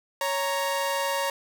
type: tone pair together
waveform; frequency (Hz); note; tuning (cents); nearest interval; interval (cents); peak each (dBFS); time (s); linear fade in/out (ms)
sawtooth; 555.1 / 932.3; C#5 / A#5; +2 / 0; major sixth; 898; -24; 0.21-1.3; 2
effects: none